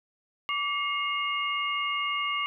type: tone cluster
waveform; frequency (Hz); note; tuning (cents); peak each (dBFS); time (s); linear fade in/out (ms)
sine; 1156 / 2157 / 2834; D6 / C#7 / F7; -28 / -48 / +25; -30 / -31 / -32; 0.49-2.46; 0
effects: none